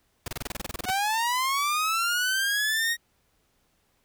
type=noise bursts; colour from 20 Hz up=pink; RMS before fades=-32 dBFS; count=14; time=0.26-0.904 s; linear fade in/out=2 ms; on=20 ms; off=28 ms
type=linear sweep; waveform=sawtooth; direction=up; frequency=726 to 1886 Hz; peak=-20 dBFS; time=0.85-2.97 s; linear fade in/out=50 ms
effects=pink hiss -69 dBFS RMS until 4.04 s